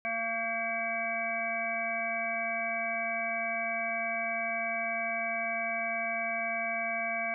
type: harmonic tone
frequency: 227.9 Hz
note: A#3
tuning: 39 cents flat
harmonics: 1 / 3 / 5 / 7 / 9 / 10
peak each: -45 / -34 / -43 / -39 / -43 / -33 dBFS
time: 0.05-7.34 s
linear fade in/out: 0 ms
effects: none